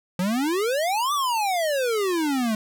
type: exponential two-way sweep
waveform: square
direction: up then down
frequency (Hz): 173.5 to 1198 to 210.8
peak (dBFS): -22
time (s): 0.19-2.55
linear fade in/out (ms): 2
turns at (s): 1.13
effects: none